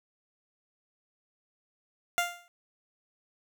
15% pulse tone with exponential decay, 698.5 Hz, F5, in tune, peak -16 dBFS, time 2.18-2.48 s, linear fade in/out 0 ms, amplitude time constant 64 ms, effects none

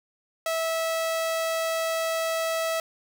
sawtooth tone, 652 Hz, E5, 19 cents flat, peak -21 dBFS, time 0.46-2.8 s, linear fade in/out 2 ms, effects none

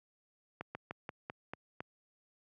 slowing click train, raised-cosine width 0.5 ms, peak -25 dBFS, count 7, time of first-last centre 0.61-1.805 s, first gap 140 ms, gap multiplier 1.14, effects high-pass 100 Hz 12 dB/octave

